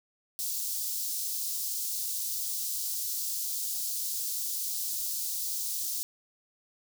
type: high-pass noise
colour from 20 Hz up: white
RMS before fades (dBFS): -33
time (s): 0.39-6.03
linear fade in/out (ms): 0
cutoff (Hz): 4500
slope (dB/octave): 24
effects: none